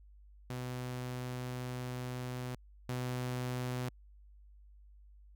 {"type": "tone pair in turn", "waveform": "sawtooth", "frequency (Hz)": [125.4, 125.4], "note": ["B2", "B2"], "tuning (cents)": [27, 27], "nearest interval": "unison", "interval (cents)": 0, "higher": "neither", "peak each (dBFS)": [-34, -31], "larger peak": "second", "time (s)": [[0.5, 2.55], [2.89, 3.89]], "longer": "first", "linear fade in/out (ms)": 2, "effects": ["added 50 Hz sine -55 dBFS peak until 5.35 s"]}